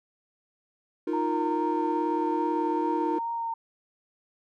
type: chord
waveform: triangle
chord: Eb suspended second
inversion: none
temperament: equal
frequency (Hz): 311.1 / 349.2 / 466.2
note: Eb4 / F4 / Bb4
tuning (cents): 0 / 0 / 0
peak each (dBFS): -27 / -28 / -32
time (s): 1.07-3.19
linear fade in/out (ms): 5
type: tone with vibrato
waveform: sine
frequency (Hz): 922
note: A#5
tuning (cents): -19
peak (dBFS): -28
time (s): 1.13-3.54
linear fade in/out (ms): 5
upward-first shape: triangle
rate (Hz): 2.4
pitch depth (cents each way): 18
effects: none